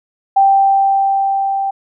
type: tone with level ramp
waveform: sine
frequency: 784 Hz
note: G5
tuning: in tune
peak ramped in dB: -6 to -15 dBFS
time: 0.36-1.71 s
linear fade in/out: 10 ms
effects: none